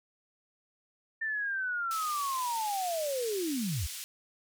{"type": "linear sweep", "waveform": "sine", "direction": "down", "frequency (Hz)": [1798, 60.1], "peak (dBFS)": -30, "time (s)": [1.21, 3.87], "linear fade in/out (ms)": 10}
{"type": "band-pass noise", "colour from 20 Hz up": "white", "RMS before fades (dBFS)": -41, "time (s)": [1.91, 4.04], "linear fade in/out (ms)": 0, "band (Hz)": [2500, 11000], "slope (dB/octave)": 12}
{"effects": []}